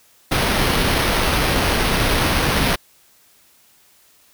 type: noise with sample-and-hold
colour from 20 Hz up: pink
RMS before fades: -18 dBFS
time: 0.31-2.76 s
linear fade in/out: 10 ms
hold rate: 7350 Hz
effects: white hiss -54 dBFS RMS until 4.33 s